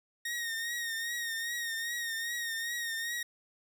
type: tone with vibrato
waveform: sawtooth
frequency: 1858 Hz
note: A#6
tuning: 6 cents flat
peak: -30 dBFS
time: 0.25-3.23 s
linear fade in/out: 5 ms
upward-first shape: triangle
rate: 2.5 Hz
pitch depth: 56 cents each way
effects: none